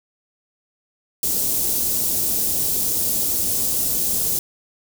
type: band-stop noise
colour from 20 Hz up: white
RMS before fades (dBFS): -21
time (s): 1.23-4.39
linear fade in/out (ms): 2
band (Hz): 420 to 6700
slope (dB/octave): 12
effects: none